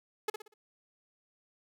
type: tone with echo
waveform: sawtooth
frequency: 426.8 Hz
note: G#4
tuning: 47 cents sharp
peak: -25 dBFS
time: 0.28-0.3 s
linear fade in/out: 5 ms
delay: 60 ms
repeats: 4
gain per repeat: -8 dB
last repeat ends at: 0.54 s
effects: none